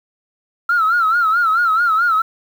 sine tone with vibrato, 1352 Hz, E6, 43 cents sharp, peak -11 dBFS, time 0.69-2.22 s, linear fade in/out 5 ms, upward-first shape sine, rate 4.6 Hz, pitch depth 110 cents each way, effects tanh soft clip ceiling -8 dBFS + 7-bit

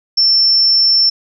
sine tone, 5380 Hz, E8, 34 cents sharp, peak -8 dBFS, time 0.17-1.1 s, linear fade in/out 10 ms, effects none

